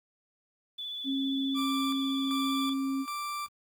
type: tone with vibrato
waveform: sine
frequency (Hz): 3462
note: A7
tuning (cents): -29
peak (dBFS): -35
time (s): 0.78-2.74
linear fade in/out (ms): 10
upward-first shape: triangle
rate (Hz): 15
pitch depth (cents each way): 19
type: tone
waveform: sine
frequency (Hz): 270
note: C#4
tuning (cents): -45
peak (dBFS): -28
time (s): 1.04-3.06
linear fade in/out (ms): 50
type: tone with tremolo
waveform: 40% pulse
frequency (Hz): 1174.7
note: D6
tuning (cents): 0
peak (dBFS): -32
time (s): 1.54-3.49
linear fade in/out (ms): 50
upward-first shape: square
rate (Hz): 1.3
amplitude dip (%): 60
effects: 10-bit